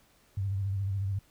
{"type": "tone with vibrato", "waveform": "sine", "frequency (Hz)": 98, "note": "G2", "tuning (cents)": 0, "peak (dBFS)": -28, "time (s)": [0.37, 1.19], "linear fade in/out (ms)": 5, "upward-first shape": "square", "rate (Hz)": 14, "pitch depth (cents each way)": 43, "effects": ["pink hiss -64 dBFS RMS until 1.3 s"]}